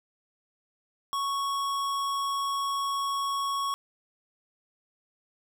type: tone with hard clipping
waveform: sine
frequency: 1108.7 Hz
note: C#6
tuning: in tune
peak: -29 dBFS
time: 1.13-3.74 s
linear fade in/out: 0 ms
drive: 17 dB
effects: none